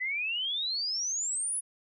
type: exponential sweep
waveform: sine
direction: up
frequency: 1974 to 10548 Hz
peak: -29 dBFS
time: 0-1.61 s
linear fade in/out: 20 ms
effects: none